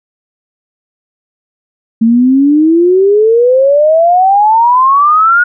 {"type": "exponential sweep", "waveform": "sine", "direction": "up", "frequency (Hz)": [222, 1458], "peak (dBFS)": -4, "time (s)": [2.01, 5.44], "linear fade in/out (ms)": 10, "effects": []}